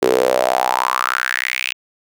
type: tone with high-pass filter sweep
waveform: sawtooth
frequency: 63.2 Hz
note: B1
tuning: 41 cents sharp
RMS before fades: -18 dBFS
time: 0.02-1.73 s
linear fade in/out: 5 ms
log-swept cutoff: 390 to 2700 Hz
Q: 5.6
effects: none